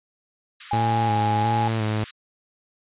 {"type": "high-pass noise", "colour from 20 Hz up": "white", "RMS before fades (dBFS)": -36, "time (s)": [0.6, 2.11], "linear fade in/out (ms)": 5, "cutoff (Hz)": 1200, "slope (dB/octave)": 48}
{"type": "tone with pitch glide", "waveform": "sine", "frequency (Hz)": [825, 832.7], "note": ["G#5", "G#5"], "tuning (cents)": [-12, 4], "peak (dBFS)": -21, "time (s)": [0.71, 1.68], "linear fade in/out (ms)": 5, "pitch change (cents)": 16, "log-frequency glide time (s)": [1.2, 1.55]}
{"type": "tone with vibrato", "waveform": "sawtooth", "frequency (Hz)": 110, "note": "A2", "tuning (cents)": 0, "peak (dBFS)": -18, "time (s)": [0.73, 2.04], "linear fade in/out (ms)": 0, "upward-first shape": "square", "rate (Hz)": 1.4, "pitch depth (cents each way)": 35}
{"effects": ["resampled to 8000 Hz"]}